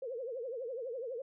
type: tone with vibrato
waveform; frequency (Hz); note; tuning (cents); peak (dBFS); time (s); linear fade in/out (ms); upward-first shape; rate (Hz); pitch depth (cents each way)
sine; 493.9; B4; 0; -37; 0.02-1.22; 5; triangle; 12; 210
effects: none